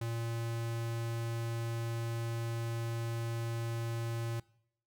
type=tone; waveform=square; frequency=115.7 Hz; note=A#2; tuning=13 cents flat; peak=-35 dBFS; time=0.01-4.4 s; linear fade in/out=5 ms; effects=noise-tail reverb RT60 0.7 s tail -22 dB re dry